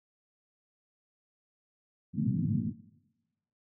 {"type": "band-pass noise", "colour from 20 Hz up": "white", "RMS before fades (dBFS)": -30, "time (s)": [2.13, 2.73], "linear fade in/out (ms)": 50, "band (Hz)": [100, 250], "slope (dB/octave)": 48, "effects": ["noise-tail reverb RT60 1.0 s tail -18 dB re dry"]}